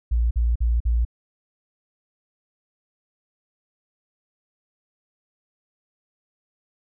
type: tone bursts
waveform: sine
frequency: 58.27 Hz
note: A#1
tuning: in tune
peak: -17 dBFS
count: 4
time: 0.11-1.051 s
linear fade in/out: 10 ms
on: 200 ms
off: 47 ms
effects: none